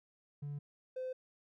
triangle tone pair in turn, 144.3 / 514.2 Hz, D3 / C5, -30 / -30 cents, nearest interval octave + minor seventh, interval 2200 cents, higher second, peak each -36 / -34 dBFS, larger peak second, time 0.42-0.59 / 0.96-1.13 s, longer neither, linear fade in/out 10 ms, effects tanh soft clip ceiling -34 dBFS

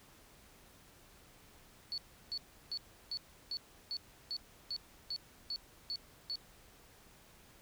sine tone bursts, 4435 Hz, C#8, in tune, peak -36 dBFS, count 12, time 1.92-6.356 s, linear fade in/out 0 ms, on 58 ms, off 340 ms, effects pink hiss -61 dBFS RMS until 7.61 s

